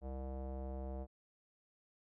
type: tone with low-pass filter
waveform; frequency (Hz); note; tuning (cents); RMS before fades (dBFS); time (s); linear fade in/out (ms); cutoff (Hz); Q
square; 66; C2; +16; -43; 0.01-1.07; 50; 650; 3.1
effects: none